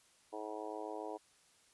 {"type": "harmonic tone", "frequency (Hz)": 107.2, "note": "A2", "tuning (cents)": -45, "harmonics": [3, 4, 5, 6, 7, 8, 9], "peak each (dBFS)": [-48, -46, -49, -49, -48, -53, -50], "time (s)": [0.32, 1.18], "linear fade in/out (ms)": 20, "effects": ["white hiss -68 dBFS RMS until 1.73 s", "resampled to 24000 Hz"]}